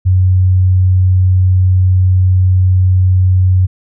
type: tone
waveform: sine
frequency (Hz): 92.5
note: F#2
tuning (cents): 0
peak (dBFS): -6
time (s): 0.05-3.67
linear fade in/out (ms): 20
effects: none